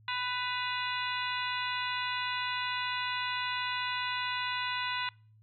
harmonic tone with a mistuned harmonic, 497.2 Hz, B4, 12 cents sharp, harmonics 2 / 3 / 4 / 5 / 6 / 7 / 8, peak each -36 / -38 / -39 / -40 / -41 / -41 / -42 dBFS, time 0.08-5.09 s, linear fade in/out 2 ms, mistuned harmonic 6, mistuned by -74 cents, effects noise-tail reverb RT60 0.4 s tail -25 dB re dry + added 108 Hz sine -57 dBFS peak until 5.42 s

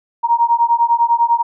sine beating tone pair, 932.3 / 942.3 Hz, A#5 / A#5, 0 / +18 cents, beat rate 10 Hz, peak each -14 dBFS, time 0.23-1.43 s, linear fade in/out 20 ms, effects none

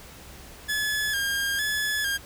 sawtooth tone with vibrato, 1661.2 Hz, G#6, in tune, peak -21 dBFS, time 0.68-2.18 s, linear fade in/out 20 ms, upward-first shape square, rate 1.1 Hz, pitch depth 52 cents each way, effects added 66 Hz sine -51 dBFS peak until 2.25 s + pink hiss -46 dBFS RMS until 2.25 s

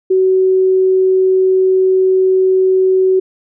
sine tone, 376 Hz, F#4, 28 cents sharp, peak -8 dBFS, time 0.1-3.2 s, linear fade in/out 10 ms, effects none

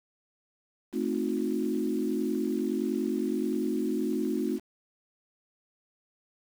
sine chord, A diminished seventh, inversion none, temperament equal with one note detuned, 220 / 261.6 / 311.1 / 361.1 Hz, A3 / C4 / Eb4 / Gb4, 0 / 0 / 0 / -42 cents, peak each -32 dBFS, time 0.92-4.6 s, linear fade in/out 50 ms, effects 8-bit

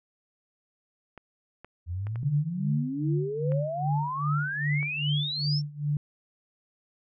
clicks, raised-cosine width 0.5 ms, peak -29 dBFS, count 6, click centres 1.177 / 1.646 / 2.069 / 2.158 / 3.52 / 4.829 s
sine exponential sweep, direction up, 82.41 to 5500 Hz, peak -29 dBFS, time 1.86-5.62 s, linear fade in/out 50 ms
sine tone with tremolo, 146.83 Hz, D3, in tune, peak -23 dBFS, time 2.23-5.97 s, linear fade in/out 2 ms, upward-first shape sine, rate 2.5 Hz, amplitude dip 90%
effects none

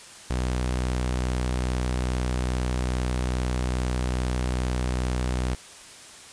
sawtooth tone, 62.4 Hz, B1, 19 cents sharp, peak -20 dBFS, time 0.3-5.55 s, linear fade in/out 5 ms, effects white hiss -45 dBFS RMS until 6.32 s + resampled to 22050 Hz

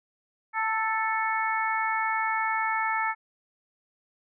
harmonic tone with a mistuned harmonic, 440 Hz, A4, in tune, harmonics 2 / 3 / 4 / 5, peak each -28 / -30 / -31 / -32 dBFS, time 0.53-3.15 s, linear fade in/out 50 ms, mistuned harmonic 2, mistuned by +17 cents, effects none

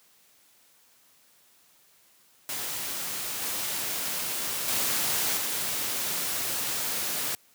white noise with level steps, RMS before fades -33 / -31 / -27 / -30 dBFS, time 2.49-7.35 s, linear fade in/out 0 ms, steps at 3.42 / 4.68 / 5.37 s, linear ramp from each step 2 ms, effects white hiss -61 dBFS RMS until 7.54 s + high-pass 100 Hz 12 dB/octave

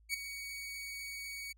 sawtooth tone with ADSR envelope, 2246 Hz, C#7, 22 cents sharp, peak -27 dBFS, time 0.09-1.53 s, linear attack 49 ms, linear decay 8 ms, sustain -11 dB, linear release 14 ms, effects added 54 Hz sine -61 dBFS peak until 1.57 s

